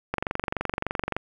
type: click train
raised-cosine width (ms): 0.5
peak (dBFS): -11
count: 25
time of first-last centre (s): 0.14-1.166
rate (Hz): 23.4
effects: 8-bit